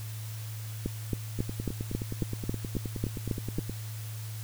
two click trains, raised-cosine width 3 ms, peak -21 / -16 dBFS, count 23 / 11, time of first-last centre 1.39-3.696 / 0.86-3.585 s, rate 9.54 / 3.67 Hz, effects added 109 Hz sine -36 dBFS peak until 4.43 s + white hiss -47 dBFS RMS until 4.43 s

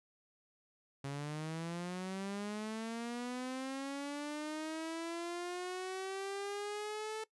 sawtooth linear sweep, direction up, 137.1 to 440 Hz, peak -35 dBFS, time 1.04-7.24 s, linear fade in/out 5 ms, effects noise-tail reverb RT60 0.1 s tail -20 dB re dry + resampled to 24000 Hz

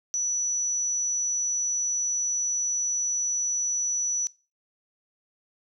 sine tone, 5920 Hz, F#8, in tune, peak -24 dBFS, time 0.14-4.27 s, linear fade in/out 0 ms, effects noise-tail reverb RT60 0.3 s tail -21 dB re dry

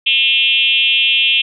sine tone with frequency modulation, 2960 Hz, F#7, in tune, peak -10 dBFS, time 0.06-1.42 s, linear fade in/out 10 ms, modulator 266 Hz, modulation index 1.7, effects none

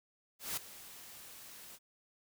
white noise with ADSR envelope, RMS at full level -36 dBFS, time 0.39-1.79 s, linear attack 180 ms, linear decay 8 ms, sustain -16 dB, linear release 45 ms, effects none

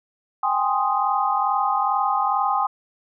sine chord, Ab major seventh, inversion third, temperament equal with one note detuned, 784 / 826.3 / 1046.5 / 1244.5 Hz, G5 / Ab5 / C6 / Eb6, 0 / -9 / 0 / 0 cents, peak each -24 dBFS, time 0.43-2.67 s, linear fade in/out 5 ms, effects none

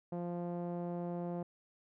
sawtooth tone with low-pass filter, 174.2 Hz, F3, 4 cents flat, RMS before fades -39 dBFS, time 0.12-1.43 s, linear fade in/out 5 ms, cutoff 670 Hz, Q 1.7, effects none

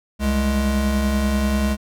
square tone pair together, 66.57 / 210 Hz, C2 / G#3, +31 / +19 cents, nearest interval octave + minor sixth, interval 1988 cents, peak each -21 dBFS, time 0.19-1.77 s, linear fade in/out 50 ms, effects none

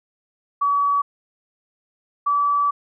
sine tone pair in turn, 1138 / 1151.9 Hz, C#6 / D6, +45 / -34 cents, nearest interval unison, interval 21 cents, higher second, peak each -16 dBFS, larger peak neither, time 0.61-1.02 / 2.26-2.71 s, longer second, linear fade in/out 10 ms, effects none

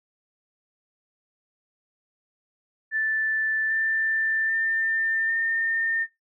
sine tone with pitch steps, 1760 / 1778.4 / 1797 / 1815.8 Hz, A6 / A6 / A6 / A#6, 0 / +18 / +36 / -46 cents, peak -22 dBFS, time 2.91-6.07 s, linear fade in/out 50 ms, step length 790 ms, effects noise-tail reverb RT60 0.2 s tail -19 dB re dry

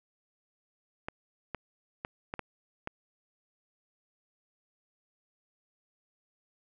clicks, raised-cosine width 0.5 ms, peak -20 dBFS, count 6, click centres 1.085 / 1.547 / 2.049 / 2.339 / 2.393 / 2.874 s, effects none

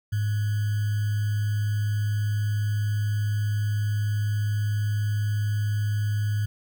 sine tone with sample-and-hold, 104.6 Hz, G#2, 13 cents sharp, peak -22 dBFS, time 0.12-6.46 s, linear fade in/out 10 ms, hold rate 1575 Hz, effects none

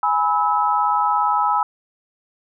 sine chord, E major, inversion first, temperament equal with one note detuned, 830.6 / 987.8 / 1296.6 Hz, G#5 / B5 / E6, 0 / 0 / -29 cents, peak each -20 dBFS, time 0.03-1.63 s, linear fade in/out 2 ms, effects none

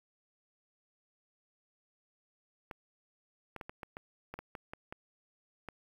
clicks, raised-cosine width 0.5 ms, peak -27 dBFS, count 12, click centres 2.712 / 3.563 / 3.612 / 3.695 / 3.832 / 3.969 / 4.34 / 4.39 / 4.552 / 4.735 / 4.925 / 5.687 s, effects 9-bit

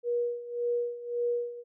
sine tone with tremolo, 479.4 Hz, A#4, 48 cents sharp, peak -25 dBFS, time 0.03-1.64 s, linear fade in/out 50 ms, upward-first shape sine, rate 1.8 Hz, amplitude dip 80%, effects none

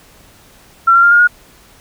sine tone with pitch steps, 1357 / 1377.5 / 1398.4 / 1419.5 / 1441 Hz, E6 / F6 / F6 / F6 / F#6, +50 / -24 / +2 / +28 / -46 cents, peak -5 dBFS, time 0.87-1.275 s, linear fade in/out 10 ms, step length 81 ms, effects pink hiss -45 dBFS RMS until 1.8 s

